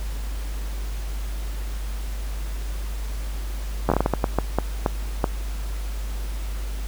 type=slowing click train; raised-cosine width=1 ms; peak=-5 dBFS; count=13; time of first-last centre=3.89-5.242 s; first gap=11 ms; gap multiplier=1.38; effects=added 50 Hz sine -26 dBFS peak until 6.87 s + pink hiss -41 dBFS RMS until 6.87 s